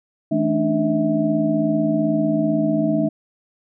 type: tone cluster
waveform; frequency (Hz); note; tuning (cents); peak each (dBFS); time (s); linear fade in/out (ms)
sine; 160.7 / 216.4 / 278.8 / 298.9 / 648; E3 / A3 / C#4 / D4 / E5; -44 / -29 / +10 / +31 / -30; -25 / -22 / -28 / -20 / -23; 0.31-3.09; 10
effects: none